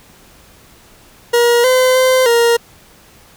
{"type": "tone with pitch steps", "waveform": "40% pulse", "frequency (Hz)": [475.7, 512, 516, 468.7], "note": ["A#4", "C5", "C5", "A#4"], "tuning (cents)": [35, -38, -24, 9], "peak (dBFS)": -8, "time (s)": [1.33, 2.57], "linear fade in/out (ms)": 10, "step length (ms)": 310, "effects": ["pink hiss -45 dBFS RMS until 3.36 s"]}